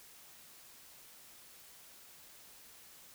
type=silence; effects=white hiss -57 dBFS RMS until 3.14 s